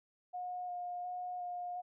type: tone with vibrato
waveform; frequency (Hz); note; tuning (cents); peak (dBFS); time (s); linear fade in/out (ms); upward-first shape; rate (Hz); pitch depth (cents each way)
sine; 717; F5; +45; -38; 0.33-1.82; 20; square; 1.4; 12
effects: none